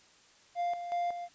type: tone with tremolo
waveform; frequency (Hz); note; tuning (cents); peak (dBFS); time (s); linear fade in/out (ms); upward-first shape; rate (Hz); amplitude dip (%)
triangle; 698.5; F5; 0; -27; 0.55-1.29; 50; square; 2.7; 60
effects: white hiss -61 dBFS RMS until 1.34 s + resampled to 16000 Hz